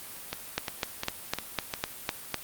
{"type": "two click trains", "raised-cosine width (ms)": 0.2, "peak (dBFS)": [-13, -9], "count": [5, 8], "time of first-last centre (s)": [[0.33, 1.738], [0.58, 2.343]], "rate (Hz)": [2.84, 3.97], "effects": ["white hiss -43 dBFS RMS until 2.43 s", "Opus 32 kbps"]}